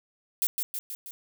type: noise with echo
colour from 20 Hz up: violet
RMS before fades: -25 dBFS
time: 0.42-0.47 s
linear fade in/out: 0 ms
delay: 160 ms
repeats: 4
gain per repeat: -4 dB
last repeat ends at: 1.11 s
effects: none